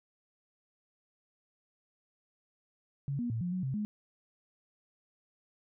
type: tone with pitch steps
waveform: sine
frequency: 139.7 / 240.1 / 113.3 / 177 / 184.2 / 132.6 / 210.1 Hz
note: C#3 / B3 / A#2 / F3 / F#3 / C3 / G#3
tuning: +14 / -49 / -49 / +23 / -7 / +23 / +20 cents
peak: -31 dBFS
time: 3.08-3.85 s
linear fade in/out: 0 ms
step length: 110 ms
effects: none